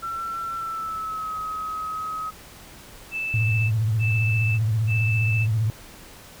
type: tone with pitch glide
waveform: sine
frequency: 1347 to 1271.4 Hz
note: E6 to D#6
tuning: +37 to +37 cents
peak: -27 dBFS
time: 0.02-2.31 s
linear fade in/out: 20 ms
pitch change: -100 cents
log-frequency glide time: 0.55-1.34 s
type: tone bursts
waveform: sine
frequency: 2637 Hz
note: E7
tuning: in tune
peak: -25 dBFS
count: 3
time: 3.11-5.47 s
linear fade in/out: 50 ms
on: 600 ms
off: 280 ms
type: tone with vibrato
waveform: sine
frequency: 110 Hz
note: A2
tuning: in tune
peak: -19 dBFS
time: 3.34-5.7 s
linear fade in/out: 0 ms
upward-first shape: sine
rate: 15 Hz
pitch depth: 96 cents each way
effects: pink hiss -45 dBFS RMS until 6.4 s